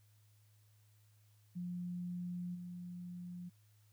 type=tone with level steps; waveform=sine; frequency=177.2 Hz; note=F3; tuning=25 cents sharp; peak=-39 / -44 dBFS; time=1.55-3.5 s; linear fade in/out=20 ms; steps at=2.54 s; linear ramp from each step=20 ms; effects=added 105 Hz sine -65 dBFS peak until 3.92 s + white hiss -75 dBFS RMS until 3.92 s